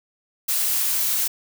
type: noise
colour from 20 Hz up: blue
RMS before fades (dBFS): -22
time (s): 0.48-1.28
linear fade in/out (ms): 10
effects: none